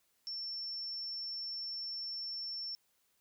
sine tone, 5410 Hz, E8, 44 cents sharp, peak -38 dBFS, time 0.27-2.75 s, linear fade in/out 0 ms, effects white hiss -75 dBFS RMS until 3.2 s

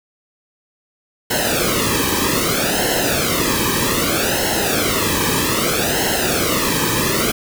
pink noise with flanger, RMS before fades -18 dBFS, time 1.3-7.32 s, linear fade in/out 10 ms, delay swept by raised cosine 0.84 to 1.44 ms, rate 0.63 Hz, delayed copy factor -0.85, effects none

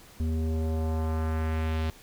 square tone with low-pass filter sweep, 79.6 Hz, D#2, 40 cents sharp, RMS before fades -28 dBFS, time 0.2-1.9 s, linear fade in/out 0 ms, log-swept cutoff 260 to 3900 Hz, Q 1.3, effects pink hiss -52 dBFS RMS until 2.02 s

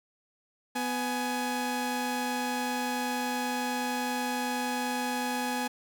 sawtooth tone pair together, 249.1 / 837.9 Hz, B3 / G#5, +15 / +15 cents, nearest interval octave + major sixth, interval 2100 cents, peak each -28 dBFS, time 0.75-5.68 s, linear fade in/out 10 ms, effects none

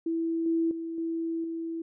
sine tone with level steps, 329.6 Hz, E4, in tune, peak -26 / -23 / -32 / -28 / -31 dBFS, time 0.06-1.82 s, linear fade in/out 5 ms, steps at 0.46 / 0.71 / 0.98 / 1.44 s, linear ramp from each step 2 ms, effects none

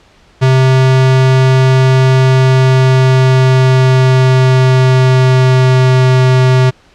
square tone with pitch glide, 130.81 to 128.93 Hz, C3 to C3, 0 to -25 cents, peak -6 dBFS, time 0.41-6.71 s, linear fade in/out 20 ms, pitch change -25 cents, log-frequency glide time 2.18-6.23 s, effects pink hiss -46 dBFS RMS until 6.94 s + low-pass 5000 Hz 12 dB/octave

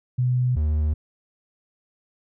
sine / triangle tone pair in turn, 125.3 / 76.21 Hz, B2 / D#2, +25 / -35 cents, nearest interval major sixth, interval 860 cents, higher first, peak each -18 / -17 dBFS, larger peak second, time 0.18-0.56 / 0.56-0.94 s, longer neither, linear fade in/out 10 ms, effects none

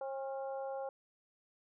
harmonic tone with a mistuned harmonic, 269.7 Hz, C#4, 47 cents flat, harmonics 2 / 3 / 4 / 5, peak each -39 / -43 / -55 / -56 dBFS, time 0.01-0.89 s, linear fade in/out 2 ms, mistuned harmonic 5, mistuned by +46 cents, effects none

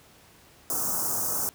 white band-stop noise, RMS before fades -28 dBFS, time 0.7-1.49 s, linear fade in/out 0 ms, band 1400 to 5600 Hz, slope 48 dB/octave, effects pink hiss -55 dBFS RMS until 1.54 s + high-pass 60 Hz 12 dB/octave

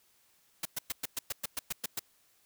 white noise bursts, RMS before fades -34 dBFS, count 11, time 0.63-1.994 s, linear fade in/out 5 ms, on 24 ms, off 110 ms, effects white hiss -68 dBFS RMS until 2.45 s

